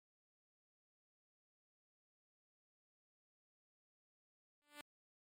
5% pulse tone with exponential growth, 293.7 Hz, D4, in tune, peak -36 dBFS, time 4.62-4.81 s, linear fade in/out 0 ms, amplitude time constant 41 ms, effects MP3 64 kbps

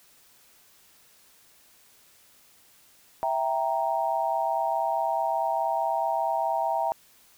sine chord, E diminished, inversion none, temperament equal, 659.3 / 784 / 932.3 Hz, E5 / G5 / Bb5, 0 / 0 / 0 cents, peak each -28 dBFS, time 3.23-6.92 s, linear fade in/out 0 ms, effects white hiss -58 dBFS RMS until 7.37 s

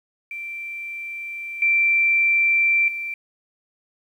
sine tone with level steps, 2349 Hz, D7, in tune, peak -29 / -15 / -26 dBFS, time 0.31-3.14 s, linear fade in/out 2 ms, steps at 1.62 / 2.88 s, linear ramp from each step 2 ms, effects 9-bit

